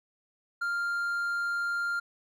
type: tone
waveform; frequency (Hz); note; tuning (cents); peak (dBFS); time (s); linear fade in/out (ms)
triangle; 1396.9; F6; 0; -26; 0.61-2; 10
effects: none